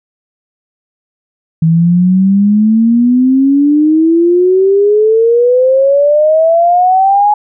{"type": "exponential sweep", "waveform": "sine", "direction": "up", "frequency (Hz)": [160, 842], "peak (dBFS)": -5, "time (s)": [1.62, 7.34], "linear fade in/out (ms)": 5, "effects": []}